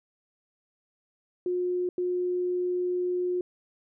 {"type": "tone bursts at uneven times", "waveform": "sine", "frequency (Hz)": 359.3, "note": "F4", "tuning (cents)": 49, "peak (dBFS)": -25, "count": 2, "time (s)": [[1.46, 1.89], [1.98, 3.41]], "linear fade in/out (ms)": 2, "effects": []}